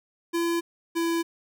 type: tone pair in turn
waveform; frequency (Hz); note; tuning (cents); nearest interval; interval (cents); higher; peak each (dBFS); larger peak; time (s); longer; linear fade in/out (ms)
square; 338.6 / 334.3; E4 / E4; +46 / +24; unison; 22; first; -24; neither; 0.33-0.61 / 0.95-1.23; neither; 20
effects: none